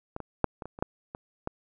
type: clicks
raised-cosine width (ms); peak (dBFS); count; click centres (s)
1; -21 / -23 / -7 / -23 / -25 / -28 / -11 / -23 / -17; 9; 0.164 / 0.203 / 0.443 / 0.622 / 0.656 / 0.789 / 0.825 / 1.149 / 1.474
effects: none